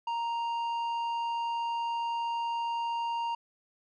triangle tone with tanh clipping, 932.3 Hz, A#5, in tune, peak -31 dBFS, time 0.07-3.35 s, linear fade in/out 5 ms, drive 12 dB, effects none

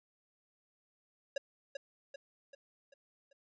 square tone with echo, 554.4 Hz, C#5, in tune, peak -33 dBFS, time 1.36-1.38 s, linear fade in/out 5 ms, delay 390 ms, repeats 5, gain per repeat -6 dB, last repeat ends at 3.33 s, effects resampled to 16000 Hz

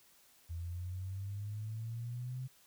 sine exponential sweep, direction up, 82.8 to 130.81 Hz, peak -38 dBFS, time 0.49-2.48 s, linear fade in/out 20 ms, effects white hiss -65 dBFS RMS until 2.66 s

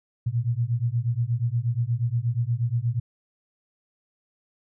sine beating tone pair, 114.5 / 122.9 Hz, A#2 / B2, -31 / -8 cents, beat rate 8.4 Hz, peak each -25 dBFS, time 0.26-3 s, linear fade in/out 10 ms, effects none

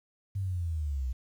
sine linear sweep, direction down, 100 to 60.7 Hz, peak -29 dBFS, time 0.35-1.13 s, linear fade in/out 10 ms, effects 10-bit

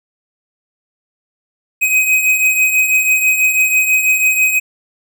square beating tone pair, 2516 / 2522.1 Hz, D#7 / D#7, +19 / +23 cents, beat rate 6.1 Hz, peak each -19 / -12 dBFS, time 1.81-4.6 s, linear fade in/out 20 ms, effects none

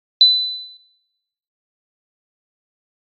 sine tone with exponential decay, 4000 Hz, B7, 21 cents sharp, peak -4 dBFS, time 0.21-0.77 s, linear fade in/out 1 ms, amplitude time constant 120 ms, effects noise-tail reverb RT60 1.0 s tail -17 dB re dry + Opus 48 kbps

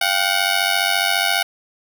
10% pulse ring-modulated tone, 740 Hz, F#5, in tune, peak -5 dBFS, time 0.01-1.43 s, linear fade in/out 5 ms, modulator 47.3 Hz, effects none

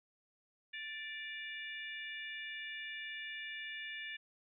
harmonic tone with a mistuned harmonic, 587.3 Hz, D5, in tune, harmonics 3 / 4 / 5 / 6, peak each -45 / -47 / -49 / -51 dBFS, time 0.73-4.17 s, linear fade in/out 10 ms, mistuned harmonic 5, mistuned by -37 cents, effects none

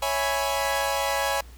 sawtooth chord, C# minor seventh, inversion none, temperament equal, 554.4 / 659.3 / 830.6 / 987.8 Hz, C#5 / E5 / G#5 / B5, 0 / 0 / 0 / 0 cents, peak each -24 / -28 / -24 / -27 dBFS, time 0.02-1.41 s, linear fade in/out 5 ms, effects added 60 Hz sine -43 dBFS peak until 1.57 s + pink hiss -53 dBFS RMS until 1.57 s

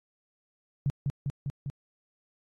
sine tone with echo, 140 Hz, C#3, 18 cents sharp, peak -23 dBFS, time 0.86-0.9 s, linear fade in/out 0 ms, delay 200 ms, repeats 4, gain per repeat -2 dB, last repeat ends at 1.7 s, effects AAC 32 kbps

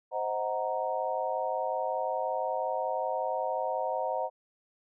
sine chord, C half-diminished seventh, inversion none, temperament equal with one note detuned, 523.3 / 628.8 / 740 / 932.3 Hz, C5 / Eb5 / Gb5 / Bb5, 0 / +18 / 0 / 0 cents, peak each -34 dBFS, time 0.11-4.3 s, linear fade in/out 50 ms, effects none

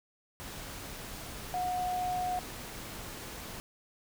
sine tone in noise, 727 Hz, F#5, 31 cents flat, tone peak -30 dBFS, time 1.54-2.39 s, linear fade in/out 0 ms, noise pink, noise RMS -43 dBFS, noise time 0.4-3.6 s, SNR +10 dB, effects none

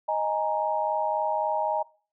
sine chord, D# suspended fourth, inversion none, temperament just, 622.3 / 829.7 / 933.4 Hz, D#5 / G#5 / A#5, 0 / -2 / +2 cents, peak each -28 dBFS, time 0.08-1.83 s, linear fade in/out 10 ms, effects noise-tail reverb RT60 0.4 s tail -22 dB re dry

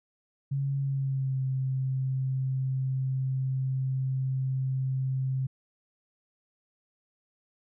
sine tone with pitch glide, 138.1 to 131.86 Hz, C#3 to C3, -6 to +14 cents, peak -26 dBFS, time 0.51-5.47 s, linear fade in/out 10 ms, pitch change -80 cents, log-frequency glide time 0.79-1.41 s, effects none

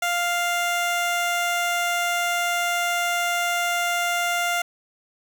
15% pulse tone, 698.5 Hz, F5, in tune, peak -15 dBFS, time 0.02-4.62 s, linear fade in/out 5 ms, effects none

